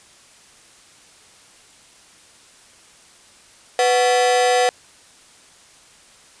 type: ring-modulated tone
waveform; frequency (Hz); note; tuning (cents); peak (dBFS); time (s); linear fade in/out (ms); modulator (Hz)
45% pulse; 618; D#5; -12; -11; 3.79-4.69; 0; 121
effects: white hiss -49 dBFS RMS until 6.4 s + resampled to 22050 Hz